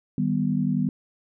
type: chord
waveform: sine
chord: Eb augmented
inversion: none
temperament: equal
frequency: 155.56 / 196 / 246.9 Hz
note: Eb3 / G3 / B3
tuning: 0 / 0 / 0 cents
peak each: -26 / -25 / -25 dBFS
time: 0.18-0.89 s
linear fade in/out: 2 ms
effects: none